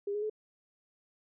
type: tone with pitch steps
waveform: sine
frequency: 404.3 / 416.6 / 429.3 Hz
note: G#4 / G#4 / A4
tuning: -46 / +5 / -43 cents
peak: -31 dBFS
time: 0.07-0.298 s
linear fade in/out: 5 ms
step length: 76 ms
effects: none